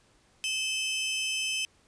sawtooth tone pair together, 2597 / 3072 Hz, E7 / G7, -26 / -36 cents, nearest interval minor third, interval 290 cents, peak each -28 dBFS, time 0.44-1.65 s, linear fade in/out 0 ms, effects pink hiss -64 dBFS RMS until 1.87 s + resampled to 22050 Hz

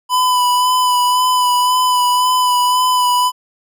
square tone with vibrato, 997 Hz, B5, 16 cents sharp, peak -12 dBFS, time 0.09-3.32 s, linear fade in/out 50 ms, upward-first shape sine, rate 1.9 Hz, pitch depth 20 cents each way, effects none

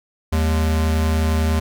square tone pair together, 79.5 / 207.5 Hz, D#2 / G#3, +38 / -1 cents, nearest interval octave + perfect fourth, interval 1661 cents, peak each -17 / -27 dBFS, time 0.32-1.6 s, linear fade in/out 10 ms, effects none

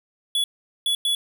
square tone bursts at uneven times, 3403 Hz, G#7, 41 cents sharp, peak -20 dBFS, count 3, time 0.35-0.44 / 0.86-0.95 / 1.05-1.15 s, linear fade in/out 2 ms, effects none

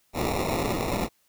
blue noise with sample-and-hold, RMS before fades -27 dBFS, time 0.13-1.09 s, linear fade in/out 50 ms, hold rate 1575 Hz, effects white hiss -67 dBFS RMS until 1.28 s

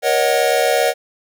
square chord, D# minor seventh, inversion second, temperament equal with one note detuned, 476.5 / 554.4 / 622.3 / 740 Hz, A#4 / C#5 / D#5 / F#5, +38 / 0 / 0 / 0 cents, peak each -20 dBFS, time 0.02-0.94 s, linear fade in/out 50 ms, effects none

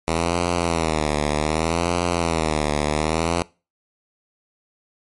5% pulse tone with vibrato, 80.5 Hz, E2, 41 cents flat, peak -8 dBFS, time 0.08-3.42 s, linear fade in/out 0 ms, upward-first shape sine, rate 0.65 Hz, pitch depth 140 cents each way, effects noise-tail reverb RT60 0.3 s tail -21 dB re dry + MP3 48 kbps

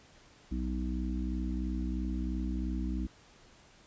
harmonic tone with a mistuned harmonic, 63 Hz, B1, 35 cents sharp, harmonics 1 / 3 / 4 / 5, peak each -33 / -38 / -39 / -40 dBFS, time 0.51-3.07 s, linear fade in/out 10 ms, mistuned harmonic 1, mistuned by -64 cents, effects pink hiss -59 dBFS RMS until 3.86 s + resampled to 16000 Hz

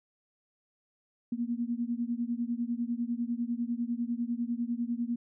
sine beating tone pair, 233.1 / 243.1 Hz, A#3 / B3, 0 / -27 cents, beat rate 10 Hz, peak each -32 / -33 dBFS, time 1.32-5.16 s, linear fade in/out 5 ms, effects none

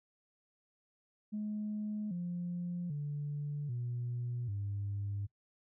sine tone with pitch steps, 211.1 / 175.47 / 145.86 / 121.25 / 100.78 Hz, G#3 / F3 / D3 / B2 / G2, +29 / +8 / -12 / -31 / +48 cents, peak -34 dBFS, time 1.32-5.27 s, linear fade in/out 20 ms, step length 790 ms, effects noise-tail reverb RT60 0.1 s tail -20 dB re dry + tanh soft clip ceiling -31 dBFS

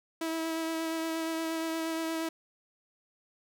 sawtooth tone with vibrato, 324.8 Hz, E4, 26 cents flat, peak -27 dBFS, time 0.21-2.29 s, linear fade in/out 5 ms, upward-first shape sine, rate 8.5 Hz, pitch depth 15 cents each way, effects none

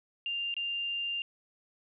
sine tone with dropouts, 2794 Hz, F7, in tune, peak -31 dBFS, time 0.26-1.22 s, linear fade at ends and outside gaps 1 ms, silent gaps 0.541-0.566 s, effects none

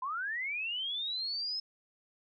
sine linear sweep, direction up, 987.8 to 5190 Hz, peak -33 dBFS, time 0.02-1.6 s, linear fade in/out 5 ms, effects none

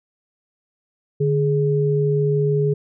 sine tone pair together, 147.74 / 417.5 Hz, D3 / G#4, +11 / +9 cents, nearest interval octave + tritone, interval 1798 cents, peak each -18 / -19 dBFS, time 1.2-2.74 s, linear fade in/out 10 ms, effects none

